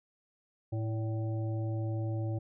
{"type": "harmonic tone with a mistuned harmonic", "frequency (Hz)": 110, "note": "A2", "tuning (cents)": 0, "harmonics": [1, 3, 5, 7], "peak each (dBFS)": [-31, -40, -44, -49], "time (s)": [0.72, 2.39], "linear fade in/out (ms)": 10, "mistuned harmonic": 5, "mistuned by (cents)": 54, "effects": []}